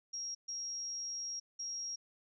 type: tone bursts at uneven times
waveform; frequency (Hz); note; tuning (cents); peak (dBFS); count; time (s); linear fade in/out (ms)
sine; 5610; F8; +7; -38; 3; 0.13-0.35 / 0.48-1.4 / 1.59-1.96; 10
effects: none